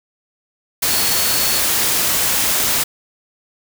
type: tone in noise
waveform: sine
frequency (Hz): 4405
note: C#8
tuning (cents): -12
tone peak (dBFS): -24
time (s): 0.89-1.6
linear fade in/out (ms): 10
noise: white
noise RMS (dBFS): -17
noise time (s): 0.82-2.84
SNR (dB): -10
effects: none